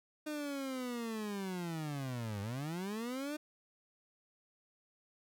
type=linear two-way sweep; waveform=30% pulse; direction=down then up; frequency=306.7 to 98 to 306.7 Hz; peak=-35 dBFS; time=0.26-3.37 s; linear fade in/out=10 ms; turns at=2.41 s; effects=none